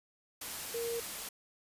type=tone in noise; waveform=sine; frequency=466.2 Hz; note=A#4; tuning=in tune; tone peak=-34 dBFS; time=0.74-1 s; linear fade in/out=5 ms; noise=white; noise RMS=-41 dBFS; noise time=0.41-1.29 s; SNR=+4 dB; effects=resampled to 32000 Hz